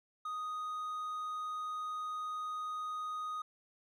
triangle tone, 1244.5 Hz, D#6, in tune, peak -35 dBFS, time 0.25-3.42 s, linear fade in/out 5 ms, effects none

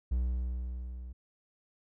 triangle tone with level ramp, 61.74 Hz, B1, in tune, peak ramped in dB -24 to -39 dBFS, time 0.11-1.13 s, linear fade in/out 10 ms, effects none

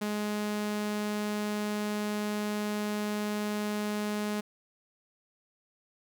sawtooth tone, 209.3 Hz, G#3, 14 cents sharp, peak -26 dBFS, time 0.01-4.41 s, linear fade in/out 10 ms, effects none

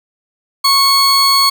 40% pulse tone pair together, 1101 / 4404 Hz, C#6 / C#8, -12 / -12 cents, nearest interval 2 octaves, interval 2400 cents, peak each -11 dBFS, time 0.64-1.5 s, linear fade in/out 10 ms, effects none

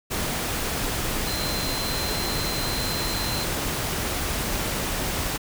sine tone in noise, 4100 Hz, C8, 36 cents flat, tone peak -31 dBFS, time 1.26-3.45 s, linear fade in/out 20 ms, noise pink, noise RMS -27 dBFS, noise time 0.1-5.38 s, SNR -7 dB, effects none

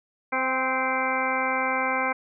harmonic tone with a mistuned harmonic, 260 Hz, C4, 11 cents flat, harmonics 1 / 2 / 3 / 4 / 5 / 6 / 8 / 9, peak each -34 / -31 / -30 / -29 / -33 / -31 / -30 / -32 dBFS, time 0.32-2.13 s, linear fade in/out 10 ms, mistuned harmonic 3, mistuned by +22 cents, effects none

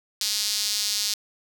sawtooth tone with high-pass filter, 207.7 Hz, G#3, in tune, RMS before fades -26 dBFS, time 0.21-1.14 s, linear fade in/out 0 ms, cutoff 4600 Hz, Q 2.5, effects 7-bit

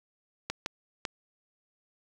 clicks, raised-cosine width 0.2 ms, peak -14 dBFS, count 3, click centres 0.5 / 0.661 / 1.052 s, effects 7-bit

